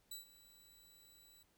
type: tone with ADSR envelope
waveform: 15% pulse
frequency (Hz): 3951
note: B7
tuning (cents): 0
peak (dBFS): -37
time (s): 0.11-1.43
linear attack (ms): 6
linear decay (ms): 130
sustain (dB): -18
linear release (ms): 4
effects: pink hiss -75 dBFS RMS until 1.57 s